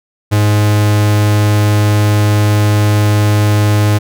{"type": "tone", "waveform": "45% pulse", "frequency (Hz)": 104.6, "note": "G#2", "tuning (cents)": 13, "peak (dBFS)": -8, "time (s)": [0.31, 3.99], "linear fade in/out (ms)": 20, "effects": []}